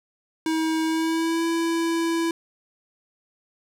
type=tone with pitch glide; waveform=square; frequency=319.8 to 332.2 Hz; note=D#4 to E4; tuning=+48 to +13 cents; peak=-22 dBFS; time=0.46-2.31 s; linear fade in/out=2 ms; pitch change=+65 cents; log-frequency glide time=0.84-1.45 s; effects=low-pass 11000 Hz 12 dB/octave + 10-bit